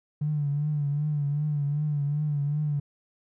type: tone with vibrato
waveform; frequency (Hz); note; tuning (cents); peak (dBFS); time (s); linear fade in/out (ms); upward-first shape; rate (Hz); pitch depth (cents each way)
triangle; 146.83; D3; 0; -20; 0.21-2.8; 10; triangle; 2.6; 69
effects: tanh soft clip ceiling -22 dBFS